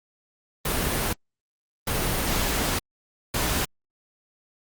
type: noise bursts at uneven times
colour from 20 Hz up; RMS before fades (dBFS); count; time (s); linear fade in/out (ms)
pink; -25; 3; 0.65-1.13 / 1.87-2.79 / 3.34-3.65; 5
effects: Opus 32 kbps